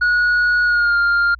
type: tone with pitch glide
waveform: triangle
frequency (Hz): 1456 to 1400.7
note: F#6 to F6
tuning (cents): -28 to +5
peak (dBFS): -11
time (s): 0.01-1.35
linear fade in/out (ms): 10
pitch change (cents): -67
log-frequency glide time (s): 0.64-0.97
effects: added 60 Hz sine -37 dBFS peak until 1.39 s + resampled to 11025 Hz